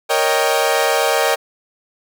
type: chord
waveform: sawtooth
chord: Eb dominant seventh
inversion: second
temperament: equal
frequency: 466.2 / 554.4 / 622.3 / 784 Hz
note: Bb4 / Db5 / Eb5 / G5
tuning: 0 / 0 / 0 / 0 cents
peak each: -16 dBFS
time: 0.09-1.36 s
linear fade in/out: 20 ms
effects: none